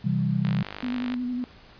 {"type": "chord", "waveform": "sine", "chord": "C major", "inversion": "none", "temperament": "equal", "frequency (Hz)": [130.81, 164.81, 196], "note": ["C3", "E3", "G3"], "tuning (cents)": [0, 0, 0], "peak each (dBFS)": -26, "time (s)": [0.04, 0.63], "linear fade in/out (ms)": 10}
{"type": "click train", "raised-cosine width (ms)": 0.3, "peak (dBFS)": -18, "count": 36, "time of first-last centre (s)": [0.45, 1.14], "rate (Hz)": 50.7}
{"type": "tone with vibrato", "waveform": "sine", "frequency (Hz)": 247.8, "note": "B3", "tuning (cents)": 6, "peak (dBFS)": -26, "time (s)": [0.83, 1.44], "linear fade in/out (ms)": 0, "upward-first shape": "square", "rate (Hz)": 11, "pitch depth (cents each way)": 23}
{"effects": ["pink hiss -51 dBFS RMS until 1.79 s", "resampled to 11025 Hz"]}